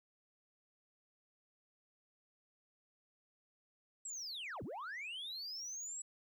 sine linear two-way sweep, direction down then up, 7850 to 76.5 to 7850 Hz, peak -40 dBFS, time 4.05-6.02 s, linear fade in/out 5 ms, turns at 4.63 s, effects tanh soft clip ceiling -41 dBFS + 13-bit

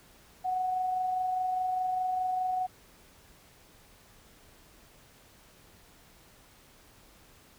sine tone with amplitude modulation, 740 Hz, F#5, in tune, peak -26 dBFS, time 0.44-2.67 s, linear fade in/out 20 ms, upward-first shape sine, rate 24.9 Hz, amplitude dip 30%, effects pink hiss -58 dBFS RMS until 7.58 s

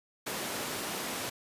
pink high-pass noise, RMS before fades -36 dBFS, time 0.26-1.3 s, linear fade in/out 10 ms, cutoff 210 Hz, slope 12 dB/octave, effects resampled to 32000 Hz

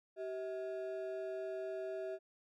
triangle ring-modulated tone, 514 Hz, C5, 31 cents flat, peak -34 dBFS, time 0.16-2.19 s, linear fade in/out 50 ms, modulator 130 Hz, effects none

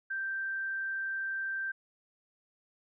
sine tone, 1568 Hz, G6, in tune, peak -32 dBFS, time 0.1-1.72 s, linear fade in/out 10 ms, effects none

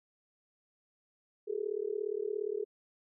sine tone with amplitude modulation, 418.1 Hz, G#4, 12 cents sharp, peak -28 dBFS, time 1.47-2.65 s, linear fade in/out 20 ms, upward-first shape sine, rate 37.2 Hz, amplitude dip 100%, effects none

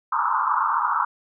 pink band-pass noise, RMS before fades -22 dBFS, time 0.12-1.05 s, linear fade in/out 5 ms, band 880 to 1400 Hz, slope 96 dB/octave, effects none

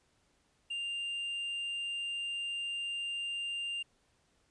triangle tone, 2794 Hz, F7, in tune, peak -33 dBFS, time 0.7-3.83 s, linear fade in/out 10 ms, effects pink hiss -72 dBFS RMS until 4.5 s + resampled to 22050 Hz

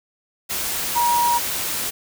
sine tone in noise, 953 Hz, A#5, 38 cents sharp, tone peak -16 dBFS, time 0.95-1.39 s, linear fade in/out 20 ms, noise white, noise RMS -25 dBFS, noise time 0.49-1.91 s, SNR +6 dB, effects none

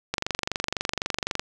click train, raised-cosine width 0.2 ms, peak -8 dBFS, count 31, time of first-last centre 0.14-1.395 s, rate 23.9 Hz, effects none

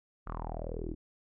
sawtooth tone with low-pass filter sweep, 40.45 Hz, E1, 32 cents flat, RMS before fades -38 dBFS, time 0.26-0.95 s, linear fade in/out 20 ms, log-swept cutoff 1300 to 300 Hz, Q 6.2, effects none

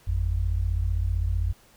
sine tone pair together, 51.14 / 86.7 Hz, G#1 / F2, -26 / -12 cents, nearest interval major sixth, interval 914 cents, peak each -25 / -25 dBFS, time 0.07-1.53 s, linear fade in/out 10 ms, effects pink hiss -57 dBFS RMS until 1.76 s

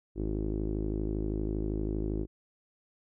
sawtooth tone with low-pass filter, 52.6 Hz, G#1, 23 cents sharp, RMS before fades -32 dBFS, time 0.15-2.27 s, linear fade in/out 50 ms, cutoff 350 Hz, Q 5, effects none

